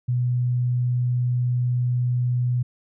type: tone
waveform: sine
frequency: 123.47 Hz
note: B2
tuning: in tune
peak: -19 dBFS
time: 0.08-2.63 s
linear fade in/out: 10 ms
effects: none